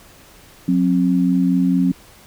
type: tone pair together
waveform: sine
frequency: 181.81 / 266.4 Hz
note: F#3 / C4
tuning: -30 / +31 cents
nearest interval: perfect fifth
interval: 661 cents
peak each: -16 dBFS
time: 0.68-1.92 s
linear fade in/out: 5 ms
effects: pink hiss -46 dBFS RMS until 2.26 s